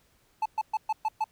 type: tone bursts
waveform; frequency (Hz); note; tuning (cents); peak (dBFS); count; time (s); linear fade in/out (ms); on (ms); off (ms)
triangle; 870; A5; -20; -22; 6; 0.42-1.242; 5; 37; 120
effects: pink hiss -66 dBFS RMS until 1.31 s